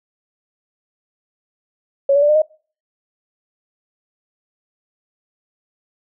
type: tone with pitch steps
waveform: sine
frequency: 554.4 / 570.6 / 587.4 / 604.6 / 622.3 Hz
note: C#5 / C#5 / D5 / D#5 / D#5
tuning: 0 / +50 / 0 / -50 / 0 cents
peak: -10 dBFS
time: 2.09-2.42 s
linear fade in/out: 5 ms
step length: 66 ms
effects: noise-tail reverb RT60 0.4 s tail -25 dB re dry